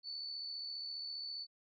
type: tone with amplitude modulation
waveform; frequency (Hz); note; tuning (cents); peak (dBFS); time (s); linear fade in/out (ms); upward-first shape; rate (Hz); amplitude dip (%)
sine; 4481; C#8; +18; -39; 0.03-1.47; 50; sine; 74.9; 40
effects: none